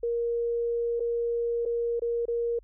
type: tone with dropouts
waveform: sine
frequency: 470 Hz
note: A#4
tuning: 14 cents sharp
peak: -25 dBFS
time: 0.03-2.59 s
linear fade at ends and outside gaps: 5 ms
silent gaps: 0.997-1.003 / 1.653-1.659 / 1.996-2.019 / 2.255-2.281 s
effects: added 44 Hz sine -52 dBFS peak until 2.63 s